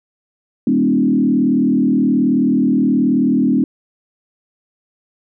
sine tone with frequency modulation, 252.5 Hz, B3, 39 cents sharp, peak -11 dBFS, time 0.67-3.64 s, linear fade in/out 2 ms, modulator 38.8 Hz, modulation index 1.4, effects none

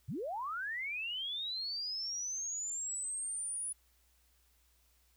sine linear sweep, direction up, 90.8 to 9956 Hz, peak -36 dBFS, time 0.08-3.73 s, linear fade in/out 10 ms, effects added 60 Hz sine -70 dBFS peak until 5.16 s + white hiss -72 dBFS RMS until 5.16 s

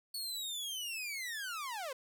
sawtooth linear sweep, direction down, 4435 to 493.9 Hz, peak -35 dBFS, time 0.14-1.93 s, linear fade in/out 5 ms, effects none

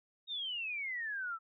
sine exponential sweep, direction down, 3756 to 1299 Hz, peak -36 dBFS, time 0.27-1.39 s, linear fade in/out 50 ms, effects none

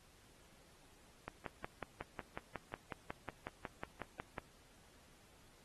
click train, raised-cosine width 0.5 ms, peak -27 dBFS, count 18, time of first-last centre 1.28-4.382 s, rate 5.48 Hz, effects pink hiss -66 dBFS RMS until 5.64 s + AAC 32 kbps

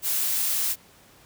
blue noise, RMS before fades -25 dBFS, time 0.02-0.76 s, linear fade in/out 50 ms, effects pink hiss -54 dBFS RMS until 1.25 s + high-pass 60 Hz 12 dB/octave

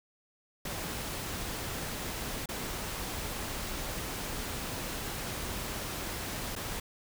pink noise with dropouts, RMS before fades -37 dBFS, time 0.65-6.8 s, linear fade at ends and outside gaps 5 ms, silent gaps 2.459-2.488 / 6.554-6.561 s, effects none

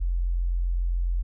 sine tone, 43.65 Hz, F1, in tune, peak -22 dBFS, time 0-1.23 s, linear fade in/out 20 ms, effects none

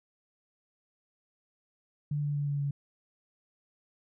sine tone with pitch steps, 146.83 / 145.56 / 144.31 / 143.06 / 141.83 Hz, D3 / D3 / D3 / D3 / C#3, 0 / -15 / -30 / -45 / +40 cents, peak -28 dBFS, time 2.11-2.71 s, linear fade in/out 5 ms, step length 120 ms, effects none

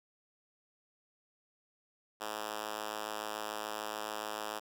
5% pulse tone with high-pass filter, 106.9 Hz, A2, 49 cents flat, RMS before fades -40 dBFS, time 2.2-4.6 s, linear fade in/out 20 ms, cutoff 420 Hz, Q 0.6, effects none

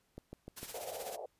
click train, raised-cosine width 2 ms, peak -32 dBFS, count 4, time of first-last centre 0.18-0.63 s, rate 6.66 Hz
white noise with tremolo, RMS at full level -44 dBFS, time 0.56-1.17 s, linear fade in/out 20 ms, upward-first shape sine, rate 16 Hz, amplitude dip 60%
pink band-pass noise, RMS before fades -44 dBFS, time 0.74-1.26 s, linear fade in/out 5 ms, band 460 to 770 Hz, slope 48 dB/octave
effects pink hiss -75 dBFS RMS until 1.39 s + resampled to 32000 Hz

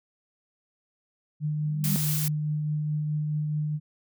sine tone with tremolo, 151.2 Hz, D#3, 49 cents flat, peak -24 dBFS, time 1.4-3.8 s, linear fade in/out 50 ms, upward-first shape triangle, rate 4.7 Hz, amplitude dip 25%
sine tone with exponential growth, 196 Hz, G3, in tune, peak -22 dBFS, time 1.52-1.96 s, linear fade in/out 0 ms, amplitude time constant 94 ms
blue noise, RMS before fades -30 dBFS, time 1.84-2.28 s, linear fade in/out 0 ms
effects none

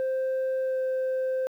sine tone with pitch glide, 523.3 to 520 Hz, C5 to C5, 0 to -11 cents, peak -22 dBFS, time 0-1.47 s, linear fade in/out 0 ms, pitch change -11 cents, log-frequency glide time 0.62-0.79 s, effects tanh soft clip ceiling -24 dBFS + 10-bit

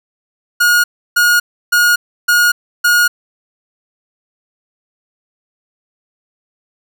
45% pulse tone bursts, 1437 Hz, F6, 49 cents sharp, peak -8 dBFS, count 5, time 0.6-3.08 s, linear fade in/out 10 ms, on 240 ms, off 320 ms, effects none

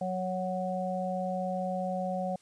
harmonic tone, 184.7 Hz, F#3, 3 cents flat, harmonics 1 / 3 / 4, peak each -34 / -34 / -34 dBFS, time 0.01-2.36 s, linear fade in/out 5 ms, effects white hiss -63 dBFS RMS until 2.41 s + resampled to 22050 Hz

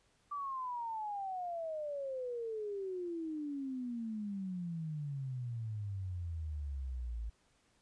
sine exponential sweep, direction down, 1174.7 to 54 Hz, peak -37 dBFS, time 0.31-7.3 s, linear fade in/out 10 ms, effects pink hiss -72 dBFS RMS until 7.81 s + resampled to 22050 Hz

